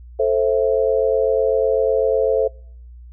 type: chord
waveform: sine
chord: A minor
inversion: none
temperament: just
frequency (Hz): 440 / 528 / 660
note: A4 / C5 / E5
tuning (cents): 0 / +16 / +2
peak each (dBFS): -18 / -18 / -22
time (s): 0.19-2.48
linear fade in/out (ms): 10
effects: noise-tail reverb RT60 0.6 s tail -26 dB re dry + added 60 Hz sine -37 dBFS peak until 3.12 s